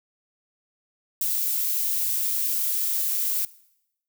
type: noise with high-pass filter sweep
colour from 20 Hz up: violet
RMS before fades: -25 dBFS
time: 1.21-3.45 s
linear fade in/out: 2 ms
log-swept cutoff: 2000 to 990 Hz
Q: 0.78
effects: noise-tail reverb RT60 0.8 s tail -20 dB re dry